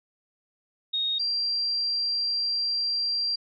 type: tone pair in turn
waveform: sine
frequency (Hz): 3729 / 4733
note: A#7 / D8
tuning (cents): 0 / +13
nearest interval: major third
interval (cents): 413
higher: second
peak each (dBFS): -24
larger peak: neither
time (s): 0.93-1.19 / 1.19-3.36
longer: second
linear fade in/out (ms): 10
effects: none